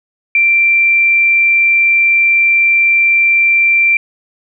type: tone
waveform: sine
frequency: 2356 Hz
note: D7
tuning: 5 cents sharp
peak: -7 dBFS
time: 0.35-3.97 s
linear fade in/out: 2 ms
effects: none